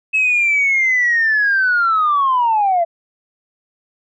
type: linear sweep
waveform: sine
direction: down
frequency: 2595 to 659.3 Hz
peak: -11 dBFS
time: 0.13-2.85 s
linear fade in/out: 20 ms
effects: tanh soft clip ceiling -8 dBFS